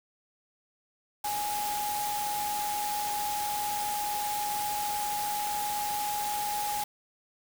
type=tone in noise; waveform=sine; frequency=830.6 Hz; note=G#5; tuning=in tune; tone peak=-30 dBFS; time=1.24-6.84 s; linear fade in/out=5 ms; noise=white; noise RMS=-36 dBFS; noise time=1.24-6.84 s; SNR=+3 dB; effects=none